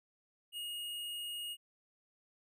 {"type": "tone", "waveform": "square", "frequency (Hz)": 2867, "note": "F7", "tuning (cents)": 45, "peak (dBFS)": -40, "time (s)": [0.52, 1.57], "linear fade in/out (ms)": 50, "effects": []}